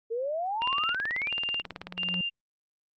sine exponential sweep, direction up, 442.3 to 2500 Hz, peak -28 dBFS, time 0.1-1.31 s, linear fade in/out 20 ms
sine tone bursts, 2794 Hz, F7, in tune, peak -28 dBFS, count 3, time 0.61-2.3 s, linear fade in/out 20 ms, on 330 ms, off 350 ms
click train, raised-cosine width 0.3 ms, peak -20 dBFS, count 29, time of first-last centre 0.62-2.142 s, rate 18.4 Hz
triangle tone with exponential growth, 179.5 Hz, F3, 48 cents sharp, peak -28 dBFS, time 1.56-2.21 s, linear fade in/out 2 ms, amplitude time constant 140 ms
effects Opus 48 kbps

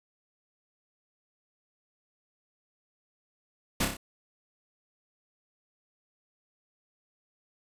pink noise with echo, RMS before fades -27 dBFS, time 3.8-3.85 s, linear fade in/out 5 ms, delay 30 ms, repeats 4, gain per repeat -4 dB, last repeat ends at 3.97 s, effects resampled to 32000 Hz

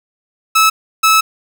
sawtooth tone bursts at uneven times, 1302 Hz, E6, 22 cents flat, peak -4 dBFS, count 2, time 0.55-0.7 / 1.03-1.21 s, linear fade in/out 10 ms, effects none

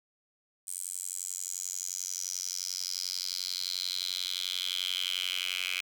10% pulse tone with high-pass filter sweep, 91.4 Hz, F#2, 21 cents flat, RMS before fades -35 dBFS, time 0.67-5.81 s, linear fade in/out 5 ms, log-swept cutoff 8700 to 2600 Hz, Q 5.7, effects none

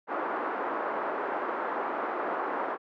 white band-pass noise, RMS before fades -32 dBFS, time 0.07-2.78 s, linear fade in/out 50 ms, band 300 to 1300 Hz, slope 24 dB/octave, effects none

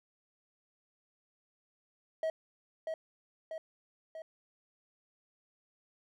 triangle tone with echo, 640 Hz, D#5, 49 cents sharp, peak -28 dBFS, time 2.23-2.3 s, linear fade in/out 2 ms, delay 640 ms, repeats 3, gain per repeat -4 dB, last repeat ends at 4.22 s, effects none

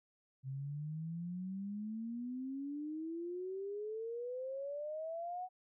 sine exponential sweep, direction up, 130.81 to 746 Hz, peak -39 dBFS, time 0.43-5.49 s, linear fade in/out 50 ms, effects none

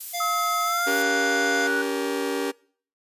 violet noise, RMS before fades -32 dBFS, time 0-1.03 s, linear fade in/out 10 ms
harmonic tone, 698.5 Hz, F5, in tune, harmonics 1 / 3 / 5 / 7 / 9 / 10, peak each -29 / -34 / -36 / -37 / -39 / -39 dBFS, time 0.13-1.68 s, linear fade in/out 20 ms
sine tone with pitch glide, 1285 to 1476.1 Hz, E6 to F#6, -45 to -5 cents, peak -23 dBFS, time 0.2-1.82 s, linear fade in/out 5 ms, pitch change +240 cents, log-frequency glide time 0.64-0.97 s
40% pulse chord, G diminished, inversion second, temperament just, 282.2 / 392 / 470.4 Hz, Db4 / G4 / Bb4, +31 / 0 / +16 cents, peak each -28 dBFS, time 0.86-2.52 s, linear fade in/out 20 ms
effects noise-tail reverb RT60 0.5 s tail -24 dB re dry + resampled to 32000 Hz

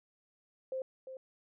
sine tone with echo, 523.3 Hz, C5, in tune, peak -34 dBFS, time 0.72-0.82 s, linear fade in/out 2 ms, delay 350 ms, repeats 1, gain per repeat -9 dB, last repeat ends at 1.17 s, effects none

